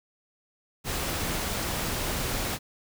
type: noise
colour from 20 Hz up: pink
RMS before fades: -30 dBFS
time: 0.84-2.59 s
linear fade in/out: 50 ms
effects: none